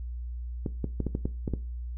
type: clicks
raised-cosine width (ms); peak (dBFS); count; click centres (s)
3; -16; 8; 0.662 / 0.843 / 1.003 / 1.067 / 1.151 / 1.255 / 1.478 / 1.537
effects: noise-tail reverb RT60 0.3 s tail -17 dB re dry + added 60 Hz sine -33 dBFS peak until 1.97 s